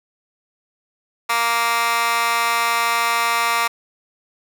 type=tone with high-pass filter; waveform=15% pulse; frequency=233.1 Hz; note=A#3; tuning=in tune; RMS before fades=-19 dBFS; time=1.29-3.68 s; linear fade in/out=10 ms; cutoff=1300 Hz; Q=2.9; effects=none